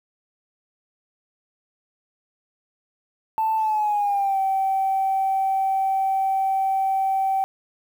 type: tone with pitch glide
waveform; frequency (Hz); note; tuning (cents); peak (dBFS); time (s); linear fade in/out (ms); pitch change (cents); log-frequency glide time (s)
sine; 882 to 772.3; A5 to G5; +4 to -26; -18; 3.38-7.44; 0; -230; 3.57-4.39
effects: tanh soft clip ceiling -14 dBFS + 8-bit